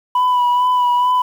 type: tone with vibrato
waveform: sine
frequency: 987.8 Hz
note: B5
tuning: in tune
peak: -9 dBFS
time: 0.15-1.22 s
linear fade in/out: 5 ms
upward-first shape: sine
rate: 2.3 Hz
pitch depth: 25 cents each way
effects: tanh soft clip ceiling -11 dBFS + 7-bit